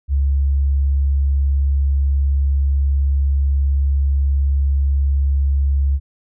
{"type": "tone", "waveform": "sine", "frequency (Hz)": 69.3, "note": "C#2", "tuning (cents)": 0, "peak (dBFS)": -13, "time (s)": [0.08, 6], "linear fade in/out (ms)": 50, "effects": []}